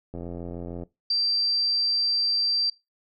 click train, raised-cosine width 2 ms, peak -23 dBFS, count 61, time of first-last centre 0.14-0.834 s, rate 86.4 Hz
sine tone, 4699 Hz, D8, in tune, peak -21 dBFS, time 1.1-2.7 s, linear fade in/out 5 ms
effects noise-tail reverb RT60 0.2 s tail -19 dB re dry

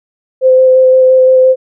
sine tone with vibrato, 517 Hz, C5, 21 cents flat, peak -3 dBFS, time 0.41-1.56 s, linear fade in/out 50 ms, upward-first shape square, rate 5.8 Hz, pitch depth 8 cents each way, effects none

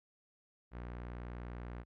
sawtooth tone with low-pass filter, 60.1 Hz, B1, 46 cents flat, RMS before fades -45 dBFS, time 0.71-1.85 s, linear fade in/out 50 ms, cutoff 1800 Hz, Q 1.2, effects none

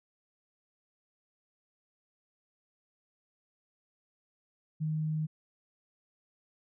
sine tone, 155.56 Hz, D#3, in tune, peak -29 dBFS, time 4.8-5.27 s, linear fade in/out 20 ms, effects none

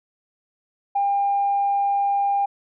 sine tone, 801 Hz, G5, 37 cents sharp, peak -17 dBFS, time 0.95-2.46 s, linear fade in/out 10 ms, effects tanh soft clip ceiling -13 dBFS

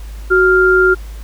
sine tone pair together, 371.5 / 1396.9 Hz, F#4 / F6, +7 / 0 cents, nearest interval octave + major seventh, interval 2293 cents, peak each -10 dBFS, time 0.3-0.95 s, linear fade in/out 20 ms, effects added 52 Hz sine -26 dBFS peak until 1.23 s + pink hiss -42 dBFS RMS until 1.23 s

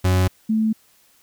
40% pulse / sine tone pair in turn, 92.3 / 219.3 Hz, F#2 / A3, -4 / -6 cents, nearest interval octave + minor third, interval 1498 cents, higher second, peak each -14 / -16 dBFS, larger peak first, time 0.04-0.28 / 0.49-0.73 s, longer neither, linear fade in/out 10 ms, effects white hiss -57 dBFS RMS until 1.22 s

